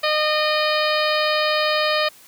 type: harmonic tone with a mistuned harmonic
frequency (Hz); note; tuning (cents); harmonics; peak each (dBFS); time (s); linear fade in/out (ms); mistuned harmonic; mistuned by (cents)
611; D#5; -32; 1 / 2 / 3 / 4 / 5 / 6 / 7 / 8; -21 / -24 / -26 / -27 / -28 / -29 / -29 / -30; 0.03-2.09; 10; 6; +46
effects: white hiss -48 dBFS RMS until 2.27 s